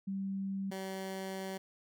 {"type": "tone pair in turn", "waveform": ["sine", "15% pulse"], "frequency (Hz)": [194.5, 191.05], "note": ["G3", "G3"], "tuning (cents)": [-13, -44], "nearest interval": "unison", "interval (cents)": 31, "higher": "first", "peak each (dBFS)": [-34, -32], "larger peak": "second", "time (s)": [[0.07, 0.71], [0.71, 1.58]], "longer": "second", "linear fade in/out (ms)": 10, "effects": []}